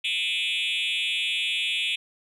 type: tone with frequency modulation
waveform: sine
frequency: 2960 Hz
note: F#7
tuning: in tune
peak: -21 dBFS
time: 0.04-1.96 s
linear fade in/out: 10 ms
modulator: 185 Hz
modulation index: 3.4
effects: tanh soft clip ceiling -23 dBFS + 10-bit